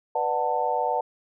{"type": "chord", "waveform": "sine", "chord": "B minor seventh", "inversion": "none", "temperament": "just", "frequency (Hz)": [493.9, 592.7, 740.8, 889], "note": ["B4", "D5", "F#5", "A5"], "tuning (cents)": [0, 16, 2, 18], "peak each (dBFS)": [-29, -30, -27, -26], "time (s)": [0.15, 1.01], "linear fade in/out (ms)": 5, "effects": []}